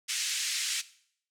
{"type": "band-pass noise", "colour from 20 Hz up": "white", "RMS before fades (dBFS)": -32, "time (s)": [0.08, 0.82], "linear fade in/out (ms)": 20, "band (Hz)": [1900, 8100], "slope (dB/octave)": 24, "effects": ["noise-tail reverb RT60 0.6 s tail -17 dB re dry"]}